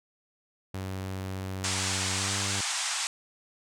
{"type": "tone with pitch glide", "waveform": "sawtooth", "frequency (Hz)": [94.9, 98.93], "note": ["F#2", "G2"], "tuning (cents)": [44, 16], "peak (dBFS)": -29, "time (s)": [0.74, 2.61], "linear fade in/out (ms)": 5, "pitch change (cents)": 72, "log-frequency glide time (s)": [2.13, 2.31]}
{"type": "band-pass noise", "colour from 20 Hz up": "white", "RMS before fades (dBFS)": -31, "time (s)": [1.64, 3.07], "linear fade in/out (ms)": 0, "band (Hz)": [720, 8700], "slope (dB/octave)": 48}
{"effects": []}